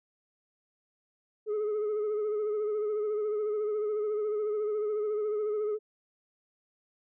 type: tone with vibrato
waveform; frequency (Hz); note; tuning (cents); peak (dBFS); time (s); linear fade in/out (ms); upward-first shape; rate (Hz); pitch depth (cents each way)
sine; 423.2; G#4; +33; -25; 1.46-5.79; 50; sine; 14; 42
effects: tanh soft clip ceiling -27 dBFS